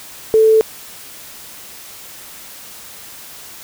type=tone; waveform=sine; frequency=440 Hz; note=A4; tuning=in tune; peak=-7 dBFS; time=0.34-0.61 s; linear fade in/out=0 ms; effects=white hiss -36 dBFS RMS until 3.63 s